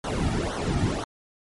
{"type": "noise with flanger", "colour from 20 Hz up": "brown", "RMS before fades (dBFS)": -26, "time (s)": [0.04, 1.04], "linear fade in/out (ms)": 2, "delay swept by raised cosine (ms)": [0.4, 2], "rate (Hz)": 2, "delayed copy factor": -0.85, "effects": ["MP3 48 kbps"]}